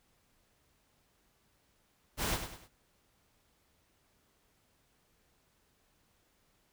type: noise with echo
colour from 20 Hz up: pink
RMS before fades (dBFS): -33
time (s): 2.17-2.39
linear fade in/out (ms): 50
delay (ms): 100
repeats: 3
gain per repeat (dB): -8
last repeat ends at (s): 2.69
effects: pink hiss -72 dBFS RMS until 6.72 s